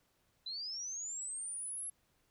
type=linear sweep; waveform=sine; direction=up; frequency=3951 to 11175 Hz; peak=-39 dBFS; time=0.46-1.9 s; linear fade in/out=5 ms; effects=pink hiss -75 dBFS RMS until 2.3 s